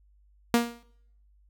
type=tone with exponential decay; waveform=sawtooth; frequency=236 Hz; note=A#3; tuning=22 cents sharp; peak=-13 dBFS; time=0.54-0.83 s; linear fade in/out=0 ms; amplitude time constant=61 ms; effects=noise-tail reverb RT60 0.7 s tail -22 dB re dry + added 50 Hz sine -58 dBFS peak until 1.49 s